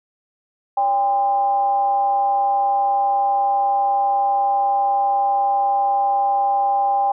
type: tone with frequency modulation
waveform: sine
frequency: 800 Hz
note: G5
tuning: 35 cents sharp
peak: -15 dBFS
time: 0.77-7.12 s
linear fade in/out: 5 ms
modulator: 232 Hz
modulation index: 0.38
effects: none